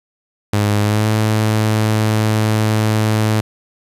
sawtooth tone with pitch glide, 103.83 to 108.49 Hz, G#2 to A2, 0 to -24 cents, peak -9 dBFS, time 0.53-3.41 s, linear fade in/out 5 ms, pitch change +76 cents, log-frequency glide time 0.81-1.08 s, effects resampled to 32000 Hz + 7-bit

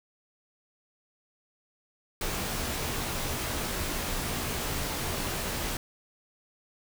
pink noise with comb filter, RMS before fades -32 dBFS, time 2.21-5.77 s, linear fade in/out 2 ms, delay 19 ms, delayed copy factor -0.55, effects none

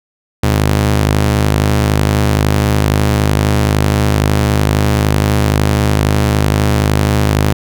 sawtooth ring-modulated tone, 103.83 Hz, G#2, in tune, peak -3 dBFS, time 0.43-7.53 s, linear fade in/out 5 ms, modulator 25.4 Hz, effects none

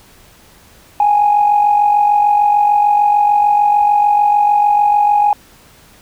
sine tone with amplitude modulation, 828 Hz, G#5, 5 cents flat, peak -5 dBFS, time 1-5.33 s, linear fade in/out 2 ms, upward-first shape sine, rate 46.7 Hz, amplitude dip 55%, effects tanh soft clip ceiling -3 dBFS + pink hiss -45 dBFS RMS until 6.01 s

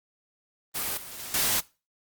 white noise with level steps, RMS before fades -30 / -41 / -38 / -25 dBFS, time 0.74-1.61 s, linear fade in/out 20 ms, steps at 0.97 / 1.19 / 1.34 s, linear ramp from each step 2 ms, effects noise-tail reverb RT60 0.3 s tail -21 dB re dry + Opus 32 kbps

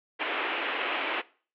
white band-pass noise, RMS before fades -31 dBFS, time 0.19-1.22 s, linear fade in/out 20 ms, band 280 to 3000 Hz, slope 48 dB/octave, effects noise-tail reverb RT60 0.4 s tail -20 dB re dry

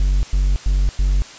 triangle tone bursts, 47.48 Hz, F#1, 45 cents sharp, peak -11 dBFS, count 4, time 0-1.22 s, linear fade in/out 0 ms, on 230 ms, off 100 ms, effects white hiss -38 dBFS RMS until 1.38 s + resampled to 16000 Hz

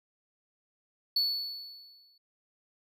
triangle tone with exponential decay, 4435 Hz, C#8, in tune, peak -22 dBFS, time 1.16-2.18 s, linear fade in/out 5 ms, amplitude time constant 220 ms, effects none

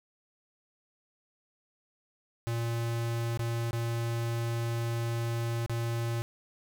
square tone with dropouts, 116.54 Hz, A#2, in tune, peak -30 dBFS, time 2.47-6.22 s, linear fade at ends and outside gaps 0 ms, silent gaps 3.374-3.393 / 3.709-3.731 / 5.662-5.696 s, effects none

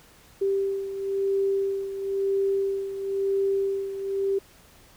sine beating tone pair, 392 / 392.99 Hz, G4 / G4, 0 / +4 cents, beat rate 0.99 Hz, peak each -24 / -30 dBFS, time 0.41-4.39 s, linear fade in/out 10 ms, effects pink hiss -54 dBFS RMS until 4.96 s

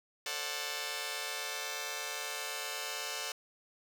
5% pulse chord, D dominant seventh, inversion second, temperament just, 440.5 / 528.6 / 587.3 / 734.2 Hz, A4 / C5 / D5 / F#5, +2 / +18 / 0 / -14 cents, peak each -31 dBFS, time 0.26-3.32 s, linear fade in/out 2 ms, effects none

